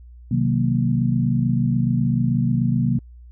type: chord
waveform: sine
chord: C half-diminished seventh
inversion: none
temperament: equal with one note detuned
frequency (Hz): 128.71 / 155.56 / 185 / 233.1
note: C3 / Eb3 / Gb3 / Bb3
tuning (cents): -28 / 0 / 0 / 0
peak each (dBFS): -20 / -25 / -24 / -22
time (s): 0.31-2.99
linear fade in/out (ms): 5
effects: added 60 Hz sine -40 dBFS peak until 3.31 s